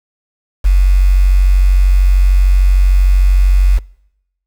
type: tone with quantisation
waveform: sine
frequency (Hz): 46.57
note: F#1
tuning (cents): +12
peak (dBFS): -5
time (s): 0.64-3.79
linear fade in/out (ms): 20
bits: 5
effects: noise-tail reverb RT60 0.8 s tail -24 dB re dry